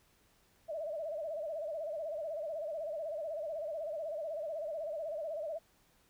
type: tone with vibrato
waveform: sine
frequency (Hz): 623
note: D#5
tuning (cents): +2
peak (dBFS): -36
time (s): 0.68-5.59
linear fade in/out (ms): 20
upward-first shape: sine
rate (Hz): 16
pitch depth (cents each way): 120
effects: pink hiss -69 dBFS RMS until 6.09 s